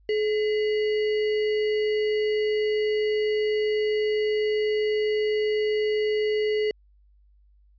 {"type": "tone with sample-and-hold", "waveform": "sine", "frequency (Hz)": 426.1, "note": "G#4", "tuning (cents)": 44, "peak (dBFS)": -21, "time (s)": [0.09, 6.71], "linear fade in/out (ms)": 2, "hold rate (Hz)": 2450, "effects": ["added 50 Hz sine -55 dBFS peak until 7.78 s", "resampled to 11025 Hz"]}